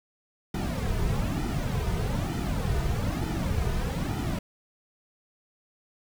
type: noise with flanger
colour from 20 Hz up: brown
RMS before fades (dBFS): -28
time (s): 0.54-4.39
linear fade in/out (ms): 5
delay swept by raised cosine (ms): 1.8 to 3.7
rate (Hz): 1.1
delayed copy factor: -0.75
effects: none